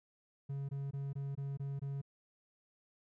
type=tone bursts; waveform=triangle; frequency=138.9 Hz; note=C#3; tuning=4 cents sharp; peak=-35 dBFS; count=7; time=0.49-2.016 s; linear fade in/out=10 ms; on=200 ms; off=21 ms; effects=none